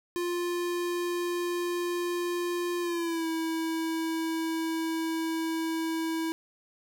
square tone with pitch glide, 350.3 to 325 Hz, F4 to E4, +5 to -24 cents, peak -29 dBFS, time 0.16-6.32 s, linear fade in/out 0 ms, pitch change -129 cents, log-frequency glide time 2.81-3.27 s, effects none

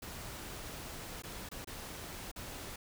pink noise with dropouts, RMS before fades -45 dBFS, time 0.02-2.76 s, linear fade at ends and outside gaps 5 ms, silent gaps 1.222-1.235 / 1.49-1.514 / 1.646-1.672 / 2.315-2.36 s, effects none

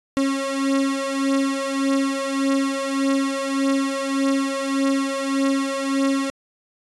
35% pulse beating tone pair, 272 / 273.7 Hz, C#4 / C#4, -33 / -22 cents, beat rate 1.7 Hz, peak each -20 / -22 dBFS, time 0.17-6.3 s, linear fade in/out 0 ms, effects resampled to 24000 Hz

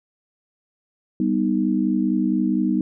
sine chord, G augmented, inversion none, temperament equal, 196 / 246.9 / 311.1 Hz, G3 / B3 / D#4, 0 / 0 / 0 cents, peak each -22 dBFS, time 1.2-2.81 s, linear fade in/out 2 ms, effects none

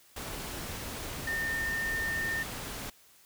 sine tone in noise, 1814 Hz, A#6, 48 cents flat, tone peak -30 dBFS, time 1.27-2.43 s, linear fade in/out 5 ms, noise pink, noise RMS -39 dBFS, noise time 0.16-2.9 s, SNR +6 dB, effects white hiss -60 dBFS RMS until 3.25 s

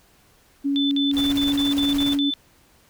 sine tone with pitch glide, 280 to 282.3 Hz, C#4 to C#4, +18 to +32 cents, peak -19 dBFS, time 0.64-2.31 s, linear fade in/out 20 ms, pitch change +14 cents, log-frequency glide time 1.13-1.55 s
sine tone bursts, 3520 Hz, A7, in tune, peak -23 dBFS, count 8, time 0.76-2.338 s, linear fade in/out 0 ms, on 150 ms, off 54 ms
pink noise with tremolo, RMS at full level -32 dBFS, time 1.12-2.19 s, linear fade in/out 50 ms, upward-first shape square, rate 17 Hz, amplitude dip 45%
effects pink hiss -57 dBFS RMS until 2.89 s

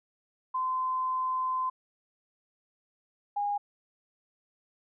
sine tone pair in turn, 1030 / 817.5 Hz, C6 / G#5, -28 / -28 cents, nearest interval major third, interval 400 cents, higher first, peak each -27 dBFS, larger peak neither, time 0.54-1.7 / 3.36-3.58 s, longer first, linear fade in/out 10 ms, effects none

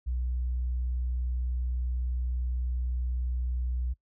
sine tone, 61.74 Hz, B1, in tune, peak -26 dBFS, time 0.06-3.94 s, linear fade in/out 20 ms, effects noise-tail reverb RT60 0.1 s tail -22 dB re dry + tanh soft clip ceiling -24 dBFS

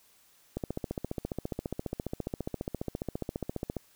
click train, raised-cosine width 2 ms, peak -19 dBFS, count 48, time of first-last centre 0.57-3.767 s, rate 14.7 Hz, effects white hiss -63 dBFS RMS until 3.95 s

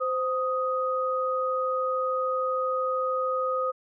sine tone pair together, 518 / 1248.9 Hz, C5 / D#6, -17 / +6 cents, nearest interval octave + minor third, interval 1523 cents, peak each -27 dBFS, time 0-3.72 s, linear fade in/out 20 ms, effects none

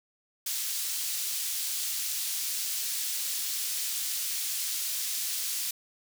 pink high-pass noise, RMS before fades -32 dBFS, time 0.46-5.71 s, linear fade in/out 5 ms, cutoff 4600 Hz, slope 12 dB/octave, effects none

